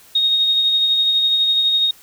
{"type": "tone with tremolo", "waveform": "sine", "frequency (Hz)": 3729, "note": "A#7", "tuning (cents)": 0, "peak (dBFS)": -12, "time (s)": [0.15, 1.91], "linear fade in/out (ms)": 5, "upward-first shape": "sine", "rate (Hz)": 12, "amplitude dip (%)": 30, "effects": ["white hiss -47 dBFS RMS until 2.02 s"]}